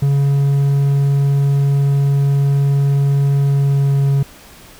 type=tone with pitch glide; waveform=triangle; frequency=140 to 138.71 Hz; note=C#3 to C#3; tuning=+18 to +1 cents; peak=-9 dBFS; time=0.02-4.23 s; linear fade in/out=5 ms; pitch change=-17 cents; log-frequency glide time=3.41-4.12 s; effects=pink hiss -41 dBFS RMS until 4.79 s